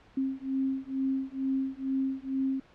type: beating tone pair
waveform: sine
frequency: 265.9 / 268.1 Hz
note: C4 / C4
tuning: +28 / +42 cents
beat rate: 2.2 Hz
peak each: -31 dBFS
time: 0.17-2.6 s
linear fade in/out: 5 ms
effects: pink hiss -58 dBFS RMS until 2.74 s + low-pass 3000 Hz 12 dB/octave